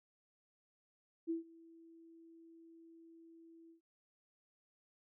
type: tone with ADSR envelope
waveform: sine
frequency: 330 Hz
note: E4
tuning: 2 cents sharp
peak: -33 dBFS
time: 1.27-3.81 s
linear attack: 32 ms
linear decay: 130 ms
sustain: -24 dB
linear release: 110 ms
effects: none